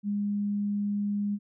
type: tone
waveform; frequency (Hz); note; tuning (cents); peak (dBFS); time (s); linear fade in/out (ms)
sine; 204.4; G#3; -27; -26; 0.03-1.39; 50
effects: none